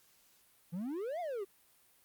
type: exponential two-way sweep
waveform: triangle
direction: up then down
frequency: 160.9 to 730 to 371 Hz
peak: -34 dBFS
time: 0.72-1.45 s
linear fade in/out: 20 ms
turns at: 1.2 s
effects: white hiss -67 dBFS RMS until 2.04 s + Opus 48 kbps